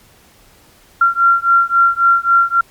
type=beating tone pair; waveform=sine; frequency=1373 / 1376.7 Hz; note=F6 / F6; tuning=-30 / -25 cents; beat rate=3.7 Hz; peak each=-12 dBFS; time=1.01-2.61 s; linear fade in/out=5 ms; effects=pink hiss -48 dBFS RMS until 2.7 s + MP3 96 kbps